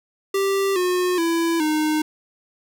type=tone with pitch steps; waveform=square; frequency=392 / 361.5 / 333.5 / 307.6 Hz; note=G4 / F#4 / E4 / D#4; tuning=0 / -40 / +20 / -20 cents; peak=-19 dBFS; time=0.34-2.02 s; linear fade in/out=5 ms; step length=420 ms; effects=none